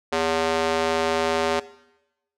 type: tone with high-pass filter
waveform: square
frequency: 81.3 Hz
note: E2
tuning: 23 cents flat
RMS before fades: -23 dBFS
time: 0.12-1.6 s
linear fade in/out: 10 ms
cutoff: 470 Hz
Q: 1.1
effects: noise-tail reverb RT60 0.9 s tail -18 dB re dry + low-pass 6000 Hz 12 dB/octave